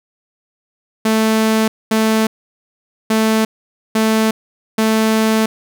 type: tone bursts at uneven times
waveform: sawtooth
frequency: 220 Hz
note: A3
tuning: in tune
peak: -8 dBFS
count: 5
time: 1.05-1.68 / 1.91-2.27 / 3.1-3.45 / 3.95-4.31 / 4.78-5.46 s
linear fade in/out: 5 ms
effects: none